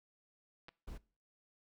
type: clicks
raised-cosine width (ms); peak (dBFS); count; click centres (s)
0.3; -36; 2; 0.684 / 0.69
type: noise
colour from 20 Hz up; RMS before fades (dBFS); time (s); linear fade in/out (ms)
brown; -46; 0.87-0.98; 10
effects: noise-tail reverb RT60 0.4 s tail -22 dB re dry